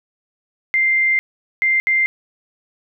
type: tone bursts at uneven times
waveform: sine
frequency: 2093 Hz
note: C7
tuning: in tune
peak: -13 dBFS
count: 3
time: 0.74-1.19 / 1.62-1.8 / 1.87-2.06 s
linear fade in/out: 0 ms
effects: none